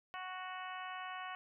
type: harmonic tone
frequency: 370 Hz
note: F#4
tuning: in tune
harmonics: 2 / 3 / 4 / 5 / 6 / 7 / 8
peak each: -47 / -46 / -50 / -51 / -55 / -54 / -54 dBFS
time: 0.14-1.35 s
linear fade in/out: 0 ms
effects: none